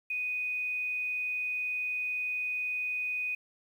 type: tone with quantisation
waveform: sine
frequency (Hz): 2489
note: D#7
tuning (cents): 0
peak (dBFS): -30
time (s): 0.1-3.35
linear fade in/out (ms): 5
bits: 10
effects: none